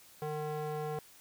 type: tone with band-pass filter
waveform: square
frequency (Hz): 151.9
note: D#3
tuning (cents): -41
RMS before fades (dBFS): -37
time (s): 0.22-0.99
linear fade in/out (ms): 0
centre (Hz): 600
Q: 1.3
effects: white hiss -58 dBFS RMS until 1.2 s

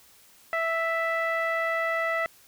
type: tone with low-pass filter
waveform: sawtooth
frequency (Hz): 659.3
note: E5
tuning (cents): 0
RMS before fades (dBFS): -27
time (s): 0.53-2.26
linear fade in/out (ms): 0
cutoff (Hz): 1900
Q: 3.8
effects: white hiss -56 dBFS RMS until 2.47 s

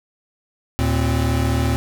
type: tone cluster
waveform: square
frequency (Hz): 76.1 / 115.3 / 262.5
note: D#2 / A#2 / C4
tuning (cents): -38 / -19 / +6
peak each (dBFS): -21 / -21 / -25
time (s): 0.79-1.76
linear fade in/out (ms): 0
effects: 9-bit

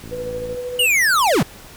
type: click train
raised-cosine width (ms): 3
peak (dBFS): -23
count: 29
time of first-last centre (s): 0.04-0.545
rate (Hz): 55.4
type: tone with tremolo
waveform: sine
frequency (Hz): 494.8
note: B4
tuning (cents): +3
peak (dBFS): -23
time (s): 0.11-0.87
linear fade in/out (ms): 20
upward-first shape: square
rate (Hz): 13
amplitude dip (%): 30
type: linear sweep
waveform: square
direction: down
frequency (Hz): 2960 to 100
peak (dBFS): -14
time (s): 0.79-1.43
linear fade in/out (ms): 5
effects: pink hiss -41 dBFS RMS until 1.76 s

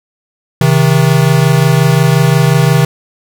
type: tone pair together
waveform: square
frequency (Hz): 133.07 / 158.7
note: C3 / D#3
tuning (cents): +30 / +35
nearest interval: minor third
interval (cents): 305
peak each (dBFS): -10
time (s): 0.61-2.85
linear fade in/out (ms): 2
effects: none

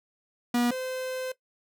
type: tone pair in turn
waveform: 45% pulse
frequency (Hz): 241.4 / 515.2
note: B3 / C5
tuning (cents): -39 / -27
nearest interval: octave + minor second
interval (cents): 1312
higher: second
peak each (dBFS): -22 / -31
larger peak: first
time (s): 0.54-0.71 / 0.71-1.32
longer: second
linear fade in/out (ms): 5
effects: noise-tail reverb RT60 0.1 s tail -17 dB re dry

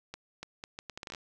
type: accelerating click train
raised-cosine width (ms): 0.2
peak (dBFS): -23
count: 12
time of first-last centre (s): 0.14-1.148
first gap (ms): 290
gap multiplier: 0.72
effects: none

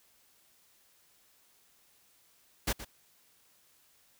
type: noise with echo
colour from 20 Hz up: pink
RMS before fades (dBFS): -30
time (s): 2.67-2.73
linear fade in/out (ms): 10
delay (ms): 120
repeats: 1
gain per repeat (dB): -13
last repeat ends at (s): 2.85
effects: white hiss -66 dBFS RMS until 4.19 s

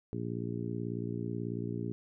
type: harmonic tone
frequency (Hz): 58.27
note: A#1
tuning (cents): 0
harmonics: 2 / 3 / 4 / 5 / 6 / 7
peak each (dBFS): -38 / -40 / -41 / -42 / -43 / -43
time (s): 0.13-1.92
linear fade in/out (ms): 0
effects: none

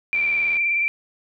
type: tone with vibrato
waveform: sine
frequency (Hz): 2352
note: D7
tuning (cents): +2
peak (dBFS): -18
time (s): 0.13-0.88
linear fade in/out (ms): 0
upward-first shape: triangle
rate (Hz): 19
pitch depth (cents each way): 38
type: click train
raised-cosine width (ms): 0.3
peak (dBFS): -22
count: 34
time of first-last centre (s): 0.15-0.569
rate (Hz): 78.8
effects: none

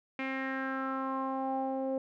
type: tone with low-pass filter sweep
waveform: sawtooth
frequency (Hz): 265.9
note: C4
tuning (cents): +28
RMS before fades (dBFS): -34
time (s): 0.19-1.98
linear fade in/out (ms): 2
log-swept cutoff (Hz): 2300 to 580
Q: 4.9
effects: none

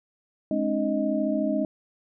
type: tone cluster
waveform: sine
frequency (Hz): 210.9 / 268.8 / 303 / 623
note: G#3 / C4 / D#4 / D#5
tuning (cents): +27 / +47 / -46 / +2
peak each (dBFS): -28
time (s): 0.51-1.65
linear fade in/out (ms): 2
effects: none

